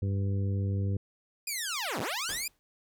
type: harmonic tone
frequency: 98.5 Hz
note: G2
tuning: 9 cents sharp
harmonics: 1 / 2 / 3 / 4 / 5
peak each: -27 / -37 / -43 / -44 / -45 dBFS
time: 0.02-0.97 s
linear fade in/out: 5 ms
type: linear two-way sweep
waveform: 10% pulse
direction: down then up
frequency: 2489 to 87.31 to 2489 Hz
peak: -23 dBFS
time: 1.47-2.48 s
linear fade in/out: 5 ms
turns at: 2 s
type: noise with exponential decay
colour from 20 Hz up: pink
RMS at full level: -38 dBFS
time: 2.29-2.59 s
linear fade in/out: 0 ms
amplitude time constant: 65 ms
effects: none